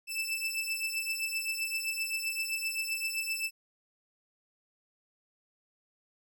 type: beating tone pair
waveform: sawtooth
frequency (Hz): 2637 / 2644.7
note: E7 / E7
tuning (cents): 0 / +5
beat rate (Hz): 7.7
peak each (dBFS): -31 / -32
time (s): 0.07-3.51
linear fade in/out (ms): 50
effects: none

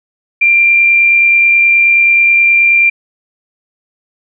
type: tone with amplitude modulation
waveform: sine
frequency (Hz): 2376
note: D7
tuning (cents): +20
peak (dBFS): -4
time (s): 0.41-2.9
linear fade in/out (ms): 10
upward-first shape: sine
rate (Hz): 69.4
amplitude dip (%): 25
effects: none

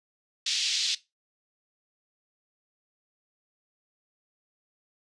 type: band-pass noise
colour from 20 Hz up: pink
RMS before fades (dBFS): -28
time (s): 0.46-0.95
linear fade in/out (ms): 5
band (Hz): 3200 to 5600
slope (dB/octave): 24
effects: noise-tail reverb RT60 0.2 s tail -17 dB re dry + resampled to 22050 Hz

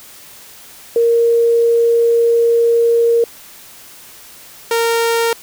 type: tone pair in turn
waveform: sine / sawtooth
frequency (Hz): 466.2 / 461.9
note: A#4 / A#4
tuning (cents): 0 / -16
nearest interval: unison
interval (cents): 16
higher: first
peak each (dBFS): -9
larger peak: neither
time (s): 0.96-3.24 / 4.71-5.33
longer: first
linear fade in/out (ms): 2
effects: white hiss -39 dBFS RMS until 5.42 s

